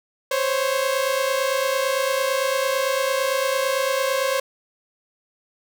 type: tone pair together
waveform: sawtooth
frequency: 521 / 549.9 Hz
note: C5 / C#5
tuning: -7 / -14 cents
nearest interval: minor second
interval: 93 cents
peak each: -19 dBFS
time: 0.31-4.4 s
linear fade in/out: 5 ms
effects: none